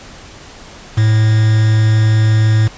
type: tone with quantisation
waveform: triangle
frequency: 109.3 Hz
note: A2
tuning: 11 cents flat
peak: -6 dBFS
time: 0.97-2.68 s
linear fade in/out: 10 ms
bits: 4
effects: pink hiss -36 dBFS RMS until 2.77 s + resampled to 16000 Hz